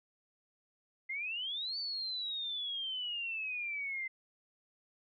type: exponential two-way sweep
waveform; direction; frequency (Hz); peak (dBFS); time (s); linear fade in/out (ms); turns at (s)
sine; up then down; 2060 to 4565 to 2060; -35; 1.09-4.08; 10; 1.78
effects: MP3 32 kbps